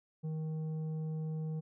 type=tone with tanh clipping; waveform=sine; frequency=157.3 Hz; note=D#3; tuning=19 cents sharp; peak=-36 dBFS; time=0.23-1.61 s; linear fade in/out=20 ms; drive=7 dB; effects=none